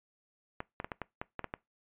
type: clicks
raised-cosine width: 0.5 ms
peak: -21 dBFS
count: 9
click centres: 0.604 / 0.801 / 0.845 / 0.918 / 1.017 / 1.215 / 1.393 / 1.443 / 1.539 s
effects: noise-tail reverb RT60 0.2 s tail -22 dB re dry + resampled to 8000 Hz